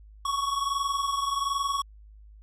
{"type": "tone pair together", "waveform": "square", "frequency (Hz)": [1108.7, 1130], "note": ["C#6", "C#6"], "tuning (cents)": [0, 33], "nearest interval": "unison", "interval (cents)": 33, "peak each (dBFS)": [-28, -32], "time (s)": [0.25, 1.82], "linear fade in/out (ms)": 5, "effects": ["added 52 Hz sine -47 dBFS peak until 2.42 s", "low-pass 10000 Hz 12 dB/octave"]}